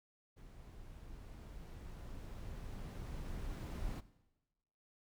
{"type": "noise with level ramp", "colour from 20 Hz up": "brown", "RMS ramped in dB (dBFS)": [-55, -41], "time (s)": [0.36, 4.01], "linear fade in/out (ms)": 20, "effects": ["noise-tail reverb RT60 1.0 s tail -17 dB re dry"]}